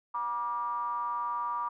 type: ring-modulated tone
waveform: triangle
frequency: 110 Hz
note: A2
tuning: in tune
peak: -25 dBFS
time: 0.14-1.69 s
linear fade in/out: 10 ms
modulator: 1070 Hz
effects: none